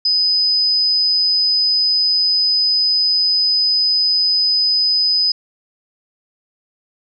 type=tone with amplitude modulation; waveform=sine; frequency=5010 Hz; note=D#8; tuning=11 cents sharp; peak=-11 dBFS; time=0.05-5.32 s; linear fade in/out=5 ms; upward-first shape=sine; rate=179 Hz; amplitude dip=30%; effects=none